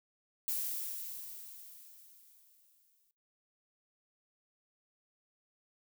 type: noise with exponential decay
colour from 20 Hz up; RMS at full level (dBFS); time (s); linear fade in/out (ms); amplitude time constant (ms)
violet; -34; 0.48-3.11; 0; 570
effects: noise-tail reverb RT60 0.3 s tail -22 dB re dry